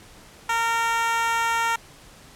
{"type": "tone with high-pass filter", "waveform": "10% pulse", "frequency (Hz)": 459.9, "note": "A#4", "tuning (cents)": -23, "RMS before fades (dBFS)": -23, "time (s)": [0.49, 1.76], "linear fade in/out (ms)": 5, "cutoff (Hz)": 1000, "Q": 2.5, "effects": ["pink hiss -48 dBFS RMS until 2.35 s", "low-pass 11000 Hz 12 dB/octave"]}